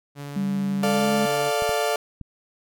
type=tone with vibrato; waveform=sawtooth; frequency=142.9 Hz; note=D3; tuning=47 cents flat; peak=-29 dBFS; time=0.15-1.52 s; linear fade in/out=50 ms; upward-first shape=square; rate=18 Hz; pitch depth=8 cents each way
type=tone with pitch glide; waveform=sine; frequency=196 to 210.1 Hz; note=G3 to G#3; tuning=0 to +20 cents; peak=-22 dBFS; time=0.36-1.26 s; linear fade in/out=5 ms; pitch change=+120 cents; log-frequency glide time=0.8-1.08 s
type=chord; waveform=35% pulse; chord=D minor; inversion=second; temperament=equal; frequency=440 / 587.3 / 698.5 Hz; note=A4 / D5 / F5; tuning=0 / 0 / 0 cents; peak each=-24 dBFS; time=0.83-1.96 s; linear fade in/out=2 ms
type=clicks; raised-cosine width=5 ms; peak=-24 dBFS; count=3; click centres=1.622 / 1.693 / 2.213 s
effects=none